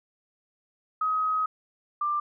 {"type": "tone pair in turn", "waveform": "sine", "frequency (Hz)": [1265, 1186.1], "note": ["D#6", "D6"], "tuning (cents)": [28, 17], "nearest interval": "minor second", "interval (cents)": 111, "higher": "first", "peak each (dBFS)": [-23, -24], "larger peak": "first", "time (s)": [[1.01, 1.46], [2.01, 2.2]], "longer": "first", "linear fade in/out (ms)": 5, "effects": []}